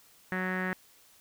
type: tone with low-pass filter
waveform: sawtooth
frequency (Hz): 185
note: F#3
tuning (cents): 0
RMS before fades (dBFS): -32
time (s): 0.32-0.73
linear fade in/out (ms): 0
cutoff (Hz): 1800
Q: 7.7
effects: white hiss -60 dBFS RMS until 1.2 s